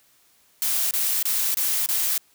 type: noise bursts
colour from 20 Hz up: blue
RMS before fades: -23 dBFS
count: 5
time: 0.62-2.178 s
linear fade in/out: 0 ms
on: 290 ms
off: 27 ms
effects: white hiss -60 dBFS RMS until 2.34 s